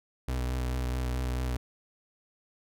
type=tone with vibrato; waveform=35% pulse; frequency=62.6 Hz; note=B1; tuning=24 cents sharp; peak=-27 dBFS; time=0.28-1.57 s; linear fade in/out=5 ms; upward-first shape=sine; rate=4.6 Hz; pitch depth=24 cents each way; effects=none